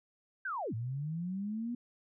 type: linear two-way sweep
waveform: sine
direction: down then up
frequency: 1616 to 107.8 to 244.5 Hz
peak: -34 dBFS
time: 0.45-1.75 s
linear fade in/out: 5 ms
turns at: 0.74 s
effects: none